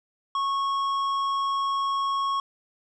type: tone with tanh clipping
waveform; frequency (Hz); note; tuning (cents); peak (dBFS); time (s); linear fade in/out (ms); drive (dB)
triangle; 1100; C#6; -14; -25; 0.35-2.4; 2; 13
effects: none